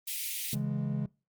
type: high-pass noise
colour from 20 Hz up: white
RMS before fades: -35 dBFS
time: 0.07-0.55 s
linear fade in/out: 10 ms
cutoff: 2100 Hz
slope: 48 dB/octave
type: chord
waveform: triangle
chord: C# minor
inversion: none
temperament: equal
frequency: 138.59 / 164.81 / 207.7 Hz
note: C#3 / E3 / G#3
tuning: 0 / 0 / 0 cents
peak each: -30 / -35 / -32 dBFS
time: 0.53-1.06 s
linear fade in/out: 2 ms
effects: noise-tail reverb RT60 0.3 s tail -23 dB re dry + Opus 24 kbps

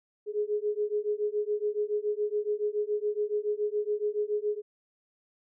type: beating tone pair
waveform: sine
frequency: 415.3 / 422.4 Hz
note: G#4 / G#4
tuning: 0 / +29 cents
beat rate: 7.1 Hz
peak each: -30 dBFS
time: 0.26-4.62 s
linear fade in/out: 50 ms
effects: none

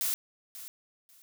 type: noise with echo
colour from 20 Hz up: blue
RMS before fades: -30 dBFS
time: 0.01-0.14 s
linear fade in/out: 0 ms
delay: 540 ms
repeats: 2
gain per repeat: -14 dB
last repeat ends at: 1.22 s
effects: none

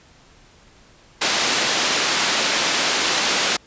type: band-pass noise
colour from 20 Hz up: white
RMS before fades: -20 dBFS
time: 1.21-3.57 s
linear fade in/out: 10 ms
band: 220 to 5300 Hz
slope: 12 dB/octave
effects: pink hiss -51 dBFS RMS until 3.66 s + resampled to 16000 Hz

